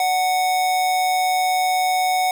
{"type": "tone with amplitude modulation", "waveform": "square", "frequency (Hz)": 740, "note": "F#5", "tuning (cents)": 0, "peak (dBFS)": -16, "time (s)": [0, 2.31], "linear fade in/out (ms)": 2, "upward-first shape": "sine", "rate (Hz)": 156, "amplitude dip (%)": 35, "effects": []}